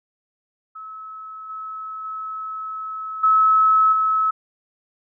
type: tone with level steps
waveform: sine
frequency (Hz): 1294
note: E6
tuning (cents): -32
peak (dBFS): -33 / -29 / -27 / -12 / -16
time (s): 0.75-4.31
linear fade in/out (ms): 10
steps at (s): 1.49 / 2.04 / 3.23 / 3.92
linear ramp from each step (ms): 10
effects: none